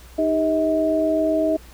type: tone cluster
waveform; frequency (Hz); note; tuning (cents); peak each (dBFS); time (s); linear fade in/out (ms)
sine; 310.8 / 398.6 / 639; D#4 / G4 / D#5; -2 / +29 / +46; -21 / -28 / -19; 0.18-1.57; 10
effects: added 60 Hz sine -43 dBFS peak until 1.73 s + pink hiss -48 dBFS RMS until 1.73 s